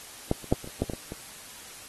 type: clicks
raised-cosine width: 2 ms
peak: -9 / -30 / -7 / -28 / -28 / -11 / -19 / -21 / -23 dBFS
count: 9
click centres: 0.314 / 0.443 / 0.525 / 0.644 / 0.675 / 0.82 / 0.898 / 0.935 / 1.121 s
effects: white hiss -45 dBFS RMS until 1.88 s + AAC 32 kbps